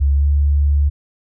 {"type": "tone with pitch glide", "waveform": "sine", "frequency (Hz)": [70, 71.97], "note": ["C#2", "D2"], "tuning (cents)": [18, -34], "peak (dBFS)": -11, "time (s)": [0, 0.9], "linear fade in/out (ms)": 20, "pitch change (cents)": 48, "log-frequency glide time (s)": [0.14, 0.26], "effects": []}